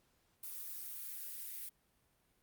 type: noise with high-pass filter sweep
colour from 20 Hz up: violet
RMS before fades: -45 dBFS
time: 0.43-1.69 s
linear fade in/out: 5 ms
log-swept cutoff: 1000 to 2000 Hz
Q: 2.1
effects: pink hiss -75 dBFS RMS until 2.42 s + Opus 48 kbps